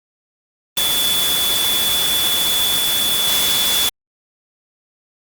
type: tone in noise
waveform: sine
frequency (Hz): 3448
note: A7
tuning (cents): -36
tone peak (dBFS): -17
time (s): 0.77-3.89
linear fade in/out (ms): 2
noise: white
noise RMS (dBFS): -19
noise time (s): 0.77-3.89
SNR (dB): -1
effects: Opus 24 kbps